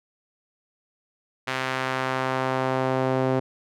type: tone with band-pass filter sweep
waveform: sawtooth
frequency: 130.81 Hz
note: C3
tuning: in tune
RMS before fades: -25 dBFS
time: 1.47-3.4 s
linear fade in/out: 10 ms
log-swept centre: 2000 to 480 Hz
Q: 0.93
effects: none